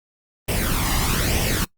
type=noise with flanger; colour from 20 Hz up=pink; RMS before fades=-21 dBFS; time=0.48-1.65 s; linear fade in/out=10 ms; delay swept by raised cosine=0.35 to 1.03 ms; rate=1.1 Hz; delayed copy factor=+0.6; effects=noise-tail reverb RT60 0.1 s tail -22 dB re dry + Opus 32 kbps